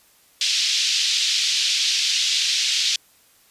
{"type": "band-pass noise", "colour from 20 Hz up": "pink", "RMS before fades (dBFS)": -21, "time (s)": [0.41, 2.96], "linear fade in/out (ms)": 2, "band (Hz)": [3000, 5800], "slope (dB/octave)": 24, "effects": ["white hiss -56 dBFS RMS until 3.5 s", "resampled to 32000 Hz"]}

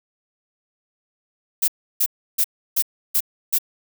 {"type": "noise bursts", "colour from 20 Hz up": "violet", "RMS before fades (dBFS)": -18, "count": 6, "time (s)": [1.62, 3.586], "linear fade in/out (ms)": 10, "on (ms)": 61, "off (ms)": 320, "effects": []}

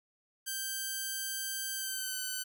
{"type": "tone with pitch glide", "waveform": "5% pulse", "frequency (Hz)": [1568, 1512], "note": ["G6", "F#6"], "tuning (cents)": [0, 37], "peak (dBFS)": -24, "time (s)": [0.46, 2.44], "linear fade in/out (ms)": 20, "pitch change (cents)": -63, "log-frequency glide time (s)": [1.74, 2.2], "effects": []}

